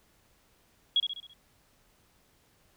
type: tone with echo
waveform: sine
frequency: 3322 Hz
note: G#7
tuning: in tune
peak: -21 dBFS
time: 0.96-1 s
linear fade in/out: 2 ms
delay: 67 ms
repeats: 5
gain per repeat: -6 dB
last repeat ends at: 1.335 s
effects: pink hiss -66 dBFS RMS until 2.76 s